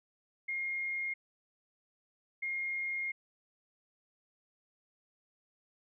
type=tone bursts at uneven times; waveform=sine; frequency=2135 Hz; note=C7; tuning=34 cents sharp; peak=-33 dBFS; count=2; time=0.48-1.14 / 2.42-3.12 s; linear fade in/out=10 ms; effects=none